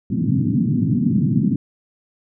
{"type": "band-pass noise", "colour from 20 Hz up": "white", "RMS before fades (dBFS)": -18, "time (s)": [0.1, 1.56], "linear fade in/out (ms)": 5, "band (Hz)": [110, 270], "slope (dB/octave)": 48, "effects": []}